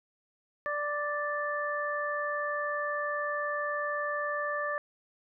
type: harmonic tone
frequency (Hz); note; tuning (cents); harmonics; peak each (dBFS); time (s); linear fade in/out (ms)
587.3; D5; 0; 1 / 2 / 3; -34 / -34 / -34; 0.66-4.78; 0
effects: none